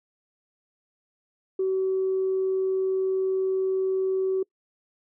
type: tone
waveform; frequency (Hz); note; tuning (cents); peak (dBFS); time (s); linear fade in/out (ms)
sine; 379.4; F#4; +43; -21; 1.59-4.43; 5
effects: noise-tail reverb RT60 0.1 s tail -26 dB re dry + tanh soft clip ceiling -17 dBFS